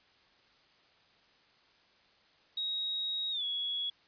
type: tone with pitch glide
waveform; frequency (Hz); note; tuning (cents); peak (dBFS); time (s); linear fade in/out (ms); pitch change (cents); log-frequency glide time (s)
sine; 3789 to 3356; A#7 to G#7; +27 to +17; -32; 2.57-3.9; 5; -210; 3.31-3.44
effects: white hiss -65 dBFS RMS until 4.07 s + resampled to 11025 Hz